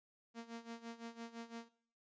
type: tone with tremolo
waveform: sawtooth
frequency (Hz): 231.4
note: A#3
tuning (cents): -13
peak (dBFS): -40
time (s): 0.34-1.69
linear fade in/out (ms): 50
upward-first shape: sine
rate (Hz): 5.9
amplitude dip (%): 85
effects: noise-tail reverb RT60 0.5 s tail -17 dB re dry + resampled to 16000 Hz